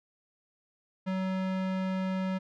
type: tone with low-pass filter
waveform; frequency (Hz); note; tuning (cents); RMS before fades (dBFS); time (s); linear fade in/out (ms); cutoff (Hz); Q
square; 188.2; F#3; +30; -31; 1.06-2.39; 20; 2900; 0.68
effects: none